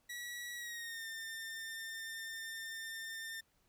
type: tone with pitch glide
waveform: sawtooth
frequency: 1932 to 1802.6 Hz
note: B6 to A6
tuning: -39 to +41 cents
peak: -39 dBFS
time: 0.09-3.41 s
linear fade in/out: 10 ms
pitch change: -120 cents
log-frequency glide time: 0.55-1.07 s
effects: pink hiss -75 dBFS RMS until 3.68 s